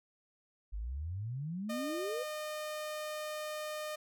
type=exponential sweep; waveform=sine; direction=up; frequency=47.69 to 523 Hz; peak=-36 dBFS; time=0.72-2.24 s; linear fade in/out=20 ms
type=tone; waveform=sawtooth; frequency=610 Hz; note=D#5; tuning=34 cents flat; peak=-34 dBFS; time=1.69-3.96 s; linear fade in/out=10 ms
effects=none